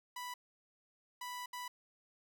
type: tone bursts at uneven times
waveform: sawtooth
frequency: 987.8 Hz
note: B5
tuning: in tune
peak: -38 dBFS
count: 3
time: 0.16-0.34 / 1.21-1.46 / 1.53-1.68 s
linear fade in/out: 5 ms
effects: none